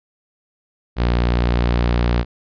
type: tone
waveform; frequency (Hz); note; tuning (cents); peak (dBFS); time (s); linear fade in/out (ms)
sawtooth; 59.5; A#1; +36; -11; 0.96-2.25; 50
effects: resampled to 11025 Hz